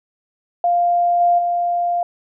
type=tone with level steps; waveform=sine; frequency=698.5 Hz; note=F5; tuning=in tune; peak=-13 / -11 / -16 dBFS; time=0.64-2.03 s; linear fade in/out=2 ms; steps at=1.2 / 1.38 s; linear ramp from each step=10 ms; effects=none